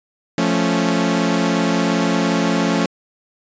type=chord; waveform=sawtooth; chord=F augmented; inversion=none; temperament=equal; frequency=174.61 / 220 / 277.2 Hz; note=F3 / A3 / C#4; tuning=0 / 0 / 0 cents; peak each=-16 dBFS; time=0.38-2.86 s; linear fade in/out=2 ms; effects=resampled to 16000 Hz